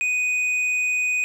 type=tone with hard clipping; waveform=sine; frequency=2489 Hz; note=D#7; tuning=in tune; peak=-21 dBFS; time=0.01-1.24 s; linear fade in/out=0 ms; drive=5 dB; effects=none